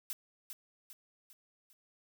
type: noise with echo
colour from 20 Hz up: blue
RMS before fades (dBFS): -39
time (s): 0.1-0.13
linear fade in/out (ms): 0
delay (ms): 400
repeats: 4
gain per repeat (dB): -6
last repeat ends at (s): 1.73
effects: none